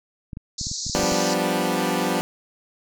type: clicks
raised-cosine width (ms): 5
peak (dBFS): -21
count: 11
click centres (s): 0.332 / 0.371 / 0.613 / 0.669 / 0.715 / 0.866 / 0.897 / 0.954 / 0.993 / 1.033 / 1.121
type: band-pass noise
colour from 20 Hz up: white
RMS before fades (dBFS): -30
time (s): 0.58-1.34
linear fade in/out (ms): 5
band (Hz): 4000 to 7200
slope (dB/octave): 96
type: chord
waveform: 15% pulse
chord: G dominant seventh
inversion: third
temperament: equal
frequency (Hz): 174.61 / 196 / 246.9 / 293.7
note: F3 / G3 / B3 / D4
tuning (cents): 0 / 0 / 0 / 0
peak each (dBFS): -20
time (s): 0.95-2.21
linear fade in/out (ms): 0
effects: none